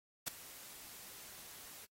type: noise with ADSR envelope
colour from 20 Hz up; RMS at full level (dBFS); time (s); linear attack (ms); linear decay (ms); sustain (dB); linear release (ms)
white; -34; 0.26-1.86; 19; 7; -19; 18
effects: noise-tail reverb RT60 0.1 s tail -23 dB re dry + AAC 48 kbps